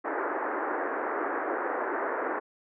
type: band-pass noise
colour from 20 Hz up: pink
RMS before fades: -31 dBFS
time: 0.04-2.4 s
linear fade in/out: 20 ms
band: 300 to 1800 Hz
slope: 48 dB/octave
effects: none